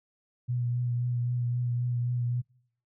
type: tone with vibrato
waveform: sine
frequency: 121.8 Hz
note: B2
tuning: 24 cents flat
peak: -26 dBFS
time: 0.48-2.42 s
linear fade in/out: 20 ms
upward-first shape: triangle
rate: 3.8 Hz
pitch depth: 25 cents each way
effects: noise-tail reverb RT60 0.7 s tail -26 dB re dry